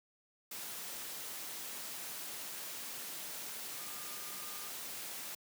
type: tone in noise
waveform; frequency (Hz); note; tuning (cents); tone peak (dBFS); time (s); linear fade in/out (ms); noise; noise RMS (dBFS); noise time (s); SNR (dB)
sine; 1212; D#6; -46; -55; 3.78-4.7; 5; white; -44; 0.51-5.35; -14
effects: high-pass 150 Hz 12 dB/octave